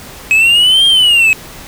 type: linear two-way sweep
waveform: triangle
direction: up then down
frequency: 2540 to 3225 to 2540 Hz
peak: -4 dBFS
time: 0.31-1.33 s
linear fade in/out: 0 ms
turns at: 0.86 s
effects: pink hiss -32 dBFS RMS until 1.67 s